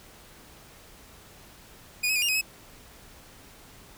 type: tone with pitch steps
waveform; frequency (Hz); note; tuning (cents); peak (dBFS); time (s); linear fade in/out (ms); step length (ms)
sawtooth; 2461 / 2559 / 2434 / 2819 / 2527 / 2572; D#7 / D#7 / D#7 / F7 / D#7 / E7; -20 / +48 / -39 / +16 / +26 / -43; -20; 2.03-2.414; 10; 64
effects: pink hiss -51 dBFS RMS until 3.97 s